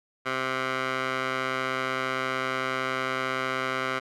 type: tone with band-pass filter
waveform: 15% pulse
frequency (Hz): 130.81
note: C3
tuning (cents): 0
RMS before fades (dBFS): -29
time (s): 0.25-4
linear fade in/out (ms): 20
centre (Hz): 1600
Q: 1.3
effects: none